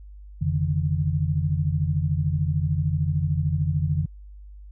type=tone cluster; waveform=sine; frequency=88.2 / 142.1 / 155.5 Hz; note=F2 / C#3 / D#3; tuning=+18 / +43 / -1 cents; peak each=-25 dBFS; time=0.41-4.06 s; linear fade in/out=10 ms; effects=added 50 Hz sine -40 dBFS peak until 4.71 s